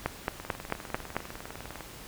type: two click trains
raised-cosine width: 0.5 ms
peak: -12 / -24 dBFS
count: 6 / 29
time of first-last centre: 0.06-1.166 / 0.4-1.807 s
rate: 4.52 / 19.9 Hz
effects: pink hiss -46 dBFS RMS until 2.07 s